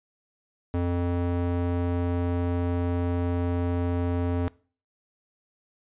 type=tone with band-pass filter; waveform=square; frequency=87.31 Hz; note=F2; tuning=in tune; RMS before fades=-26 dBFS; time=0.74-4.48 s; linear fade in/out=0 ms; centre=310 Hz; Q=0.57; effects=noise-tail reverb RT60 0.4 s tail -22 dB re dry + resampled to 8000 Hz